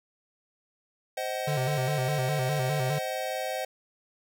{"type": "chord", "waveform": "square", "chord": "C diminished", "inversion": "none", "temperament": "just", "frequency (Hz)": [523.3, 627.9, 753.5], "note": ["C5", "Eb5", "Gb5"], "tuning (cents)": [0, 16, 31], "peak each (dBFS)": -35, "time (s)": [1.17, 3.65], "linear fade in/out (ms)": 5}
{"type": "tone with vibrato", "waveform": "square", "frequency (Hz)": 138.59, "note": "C#3", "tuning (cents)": 0, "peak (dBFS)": -28, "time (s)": [1.47, 2.99], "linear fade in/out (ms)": 10, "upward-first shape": "square", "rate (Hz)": 4.9, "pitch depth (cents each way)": 110}
{"effects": []}